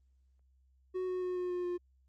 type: tone with pitch steps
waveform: triangle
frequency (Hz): 369.7 / 366.5 / 363.3 / 360.2 / 357.1 / 354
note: F#4 / F#4 / F#4 / F#4 / F4 / F4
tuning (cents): -1 / -16 / -32 / -46 / +39 / +23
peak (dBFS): -31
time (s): 0.94-1.78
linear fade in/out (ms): 20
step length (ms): 140
effects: added 65 Hz sine -65 dBFS peak until 2.08 s + Opus 32 kbps